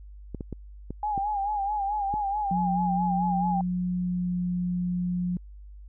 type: clicks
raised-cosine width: 3 ms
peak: -21 dBFS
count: 6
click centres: 0.347 / 0.408 / 0.527 / 0.906 / 1.178 / 2.14 s
type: tone with vibrato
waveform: sine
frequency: 817 Hz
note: G#5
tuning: 29 cents flat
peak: -25 dBFS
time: 1.03-3.61 s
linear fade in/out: 2 ms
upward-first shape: sine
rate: 4.6 Hz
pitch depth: 74 cents each way
type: tone with pitch glide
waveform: sine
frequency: 180 to 178.34 Hz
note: F#3 to F3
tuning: -47 to +37 cents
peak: -25 dBFS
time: 2.51-5.37 s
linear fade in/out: 2 ms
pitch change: -16 cents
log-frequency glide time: 3.87-4.38 s
effects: added 50 Hz sine -42 dBFS peak until 5.88 s